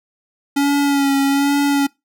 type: tone with vibrato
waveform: square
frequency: 280.1 Hz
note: C#4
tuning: 18 cents sharp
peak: -14 dBFS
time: 0.56-1.87 s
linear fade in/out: 10 ms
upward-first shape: sine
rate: 1.2 Hz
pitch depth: 28 cents each way
effects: noise-tail reverb RT60 0.2 s tail -23 dB re dry